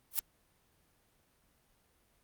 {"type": "noise with exponential growth", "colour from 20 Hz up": "blue", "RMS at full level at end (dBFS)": -26, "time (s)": [0.11, 0.19], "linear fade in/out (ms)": 0, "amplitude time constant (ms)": 17, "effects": ["pink hiss -71 dBFS RMS until 2.23 s", "Opus 32 kbps"]}